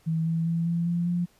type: tone with pitch steps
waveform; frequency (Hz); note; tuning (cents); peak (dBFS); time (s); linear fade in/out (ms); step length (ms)
sine; 161.8 / 164.34 / 166.93 / 169.55 / 172.22 / 174.92; E3 / E3 / E3 / E3 / F3 / F3; -32 / -5 / +22 / +49 / -24 / +3; -23; 0.06-1.26; 20; 200
effects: pink hiss -62 dBFS RMS until 1.39 s + resampled to 32000 Hz